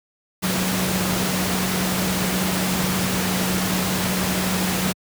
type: tone in noise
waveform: sine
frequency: 185 Hz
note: F#3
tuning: in tune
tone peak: -23 dBFS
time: 0.42-4.93 s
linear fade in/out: 20 ms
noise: pink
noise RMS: -23 dBFS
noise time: 0.42-4.93 s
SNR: -3 dB
effects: high-pass 100 Hz 12 dB/octave